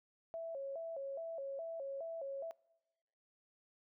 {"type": "tone with vibrato", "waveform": "sine", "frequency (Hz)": 602, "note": "D5", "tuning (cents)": 43, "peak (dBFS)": -40, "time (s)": [0.34, 2.51], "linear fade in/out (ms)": 0, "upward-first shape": "square", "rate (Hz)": 2.4, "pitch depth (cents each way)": 160, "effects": ["noise-tail reverb RT60 1.0 s tail -24 dB re dry"]}